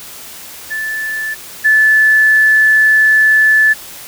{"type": "tone pair in turn", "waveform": "sine", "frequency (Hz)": [1749, 1739.6], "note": ["A6", "A6"], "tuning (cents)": [-11, -20], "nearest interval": "unison", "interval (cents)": 9, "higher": "first", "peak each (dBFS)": [-17, -6], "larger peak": "second", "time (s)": [[0.7, 1.35], [1.64, 3.74]], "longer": "second", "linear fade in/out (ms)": 20, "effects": ["white hiss -32 dBFS RMS until 4.07 s"]}